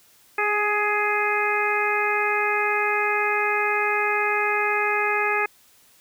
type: harmonic tone with a mistuned harmonic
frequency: 418 Hz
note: G#4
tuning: 11 cents sharp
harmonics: 1 / 2 / 3 / 4 / 5 / 6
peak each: -27 / -27 / -27 / -27 / -27 / -27 dBFS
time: 0.38-5.46 s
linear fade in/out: 5 ms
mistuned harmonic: 1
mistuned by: -18 cents
effects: white hiss -56 dBFS RMS until 6 s